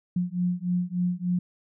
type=beating tone pair; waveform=sine; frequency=176.7 / 180.1 Hz; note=F3 / F#3; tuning=+21 / -46 cents; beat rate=3.4 Hz; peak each=-27 dBFS; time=0.16-1.39 s; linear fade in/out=5 ms; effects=none

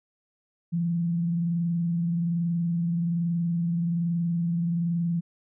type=tone with frequency modulation; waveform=sine; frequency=170 Hz; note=F3; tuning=46 cents flat; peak=-23 dBFS; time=0.72-5.21 s; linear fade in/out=20 ms; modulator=21.2 Hz; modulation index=0.21; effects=none

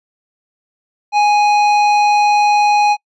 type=tone with hard clipping; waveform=sine; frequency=830.6 Hz; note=G#5; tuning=in tune; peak=-11 dBFS; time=1.12-2.97 s; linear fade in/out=50 ms; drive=11 dB; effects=noise-tail reverb RT60 0.1 s tail -26 dB re dry + resampled to 24000 Hz

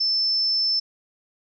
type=tone; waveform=sine; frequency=5290 Hz; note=E8; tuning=5 cents sharp; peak=-19 dBFS; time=0-0.8 s; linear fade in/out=10 ms; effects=none

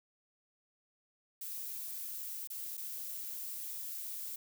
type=noise with dropouts; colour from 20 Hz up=violet; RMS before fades=-42 dBFS; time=1.41-4.36 s; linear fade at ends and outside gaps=5 ms; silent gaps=2.474-2.501 / 2.771-2.776 s; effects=none

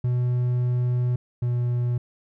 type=tone pair in turn; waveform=triangle; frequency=123.47 / 121.63 Hz; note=B2 / B2; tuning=0 / -26 cents; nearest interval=unison; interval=26 cents; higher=first; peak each=-18 / -19 dBFS; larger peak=first; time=0.04-1.16 / 1.42-1.98 s; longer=first; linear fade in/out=5 ms; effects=none

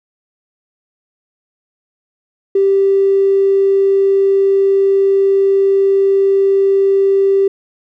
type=tone with tanh clipping; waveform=triangle; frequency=391.7 Hz; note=G4; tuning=1 cent flat; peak=-8 dBFS; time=2.55-7.48 s; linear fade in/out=5 ms; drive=2 dB; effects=none

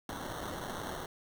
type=noise with sample-and-hold; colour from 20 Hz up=white; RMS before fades=-40 dBFS; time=0.09-1.06 s; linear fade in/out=2 ms; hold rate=2450 Hz; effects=none

